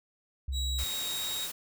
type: tone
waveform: sine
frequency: 67.2 Hz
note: C2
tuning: 47 cents sharp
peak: -30 dBFS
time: 0.48-0.84 s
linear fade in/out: 5 ms
type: tone with pitch glide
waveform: 35% pulse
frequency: 3876 to 3781 Hz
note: B7 to A#7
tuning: -33 to +24 cents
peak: -32 dBFS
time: 0.52-1.49 s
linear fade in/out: 50 ms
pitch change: -43 cents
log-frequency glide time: 0.74-0.86 s
type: noise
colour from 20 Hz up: white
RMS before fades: -38 dBFS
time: 0.78-1.52 s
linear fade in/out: 10 ms
effects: none